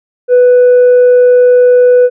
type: tone with tanh clipping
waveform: sine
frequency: 494.9 Hz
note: B4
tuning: 4 cents sharp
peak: -3 dBFS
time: 0.28-2.1 s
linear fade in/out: 50 ms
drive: 1 dB
effects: none